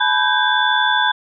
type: tone cluster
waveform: sine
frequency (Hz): 857 / 989 / 1535 / 1616 / 3469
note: A5 / B5 / G6 / G#6 / A7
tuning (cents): -46 / +2 / -37 / -48 / -25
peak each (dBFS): -20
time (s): 0-1.12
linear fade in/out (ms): 10
effects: none